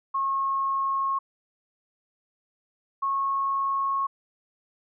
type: tone pair in turn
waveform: sine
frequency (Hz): 1087 / 1094.6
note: C#6 / C#6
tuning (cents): -34 / -22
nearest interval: unison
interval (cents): 12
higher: second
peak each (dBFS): -23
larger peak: neither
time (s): 0.14-1.19 / 3.02-4.07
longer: neither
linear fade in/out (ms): 10
effects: none